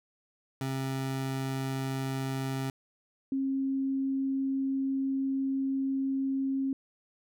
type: tone pair in turn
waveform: 25% pulse / sine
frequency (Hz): 133.7 / 269.4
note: C3 / C#4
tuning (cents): +38 / -49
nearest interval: octave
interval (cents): 1213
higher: second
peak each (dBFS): -27 / -27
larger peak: neither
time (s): 0.61-2.7 / 3.32-6.73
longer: second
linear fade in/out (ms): 2
effects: none